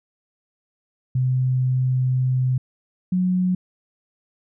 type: tone pair in turn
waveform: sine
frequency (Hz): 128.4 / 182.85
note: C3 / F#3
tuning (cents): -32 / -20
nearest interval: tritone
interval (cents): 612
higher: second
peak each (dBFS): -17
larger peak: neither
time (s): 1.15-2.58 / 3.12-3.55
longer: first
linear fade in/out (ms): 5
effects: none